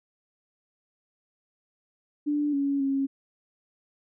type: tone with pitch steps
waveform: sine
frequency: 293.8 / 279.8 / 273 Hz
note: D4 / C#4 / C#4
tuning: +1 / +16 / -26 cents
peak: -23 dBFS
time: 2.26-3.07 s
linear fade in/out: 20 ms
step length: 270 ms
effects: none